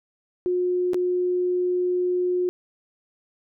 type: tone with dropouts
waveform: sine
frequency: 360 Hz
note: F#4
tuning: 47 cents flat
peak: -20 dBFS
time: 0.46-2.49 s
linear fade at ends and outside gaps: 0 ms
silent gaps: 0.934-0.944 s
effects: none